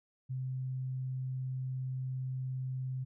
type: tone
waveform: sine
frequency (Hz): 129.8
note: C3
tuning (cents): -13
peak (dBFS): -34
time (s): 0.29-3.05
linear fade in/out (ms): 20
effects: none